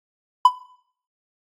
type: tone with exponential decay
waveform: triangle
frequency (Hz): 1000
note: B5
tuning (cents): +21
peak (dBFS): -3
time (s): 0.45-0.53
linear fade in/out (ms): 5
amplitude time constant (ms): 16
effects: noise-tail reverb RT60 0.6 s tail -17 dB re dry + AAC 64 kbps